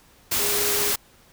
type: tone in noise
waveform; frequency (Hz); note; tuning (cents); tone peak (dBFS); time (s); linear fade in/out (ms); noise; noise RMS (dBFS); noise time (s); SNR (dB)
sine; 412.1; G#4; -13; -29; 0.39-0.92; 10; white; -23; 0.31-0.96; -9
effects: pink hiss -55 dBFS RMS until 1.32 s